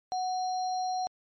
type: tone with sample-and-hold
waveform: sine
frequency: 740 Hz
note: F#5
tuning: in tune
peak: -28 dBFS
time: 0.12-1.07 s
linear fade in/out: 0 ms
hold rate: 4900 Hz
effects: MP3 32 kbps